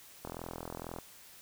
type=click train; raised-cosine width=1 ms; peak=-26 dBFS; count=32; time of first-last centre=0.25-0.986 s; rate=42.1 Hz; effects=white hiss -55 dBFS RMS until 1.41 s